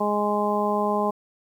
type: harmonic tone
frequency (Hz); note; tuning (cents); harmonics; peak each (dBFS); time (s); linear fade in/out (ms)
207.7; G#3; 0; 1 / 2 / 3 / 4 / 5; -27 / -27 / -27 / -27 / -27; 0-1.11; 10
effects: 9-bit